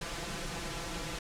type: noise with comb filter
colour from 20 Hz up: pink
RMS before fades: -38 dBFS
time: 0.01-1.19 s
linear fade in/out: 5 ms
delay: 5.9 ms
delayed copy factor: +1
effects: low-pass 8000 Hz 12 dB/octave